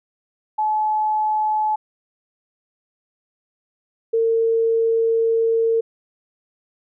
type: tone pair in turn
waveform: sine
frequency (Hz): 858 / 454.5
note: A5 / A#4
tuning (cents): -44 / -44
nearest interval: major seventh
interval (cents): 1100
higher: first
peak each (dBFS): -17 / -15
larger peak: second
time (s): 0.58-1.76 / 4.13-5.81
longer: second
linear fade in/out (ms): 10
effects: none